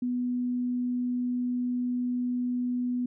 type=tone; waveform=sine; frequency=246.9 Hz; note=B3; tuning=in tune; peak=-26 dBFS; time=0.02-3.06 s; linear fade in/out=5 ms; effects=none